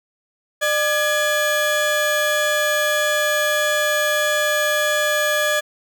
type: tone pair together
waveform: 35% pulse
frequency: 600 / 1687.3 Hz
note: D5 / G#6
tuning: +37 / +27 cents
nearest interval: octave + tritone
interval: 1790 cents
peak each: -18 dBFS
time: 0.61-5.61 s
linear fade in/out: 20 ms
effects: none